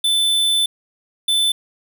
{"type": "tone pair in turn", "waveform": "square", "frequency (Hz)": [3520, 3520], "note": ["A7", "A7"], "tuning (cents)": [0, 0], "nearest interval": "unison", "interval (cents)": 0, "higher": "neither", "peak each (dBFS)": -15, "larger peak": "neither", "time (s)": [[0.04, 0.66], [1.28, 1.52]], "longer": "first", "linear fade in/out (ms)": 5, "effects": []}